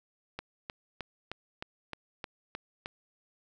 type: click train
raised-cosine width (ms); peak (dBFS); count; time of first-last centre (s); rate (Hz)
0.3; -21; 9; 0.39-2.859; 3.24
effects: none